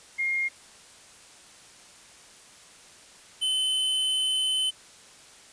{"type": "tone pair in turn", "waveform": ["sine", "square"], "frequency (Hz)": [2131, 3046], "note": ["C7", "F#7"], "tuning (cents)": [31, 50], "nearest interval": "tritone", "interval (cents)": 619, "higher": "second", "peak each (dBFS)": -24, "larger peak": "neither", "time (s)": [[0.18, 0.49], [3.41, 4.71]], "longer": "second", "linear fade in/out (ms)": 20, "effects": ["white hiss -51 dBFS RMS until 5.52 s", "resampled to 22050 Hz"]}